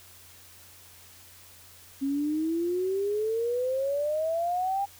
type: exponential sweep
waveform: sine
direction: up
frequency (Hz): 270 to 807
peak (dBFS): -25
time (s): 2.01-4.86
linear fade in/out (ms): 20
effects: added 89 Hz sine -59 dBFS peak until 4.99 s + white hiss -52 dBFS RMS until 4.99 s